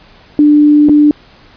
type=tone with dropouts; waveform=sine; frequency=296.4 Hz; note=D4; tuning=16 cents sharp; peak=-3 dBFS; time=0.39-1.11 s; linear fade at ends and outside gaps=1 ms; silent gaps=0.887-0.894 s; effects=pink hiss -42 dBFS RMS until 1.56 s + resampled to 11025 Hz